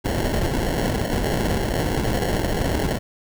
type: noise with sample-and-hold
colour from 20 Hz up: pink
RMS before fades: -22 dBFS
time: 0.04-2.99 s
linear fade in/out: 20 ms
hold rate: 1225 Hz
effects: none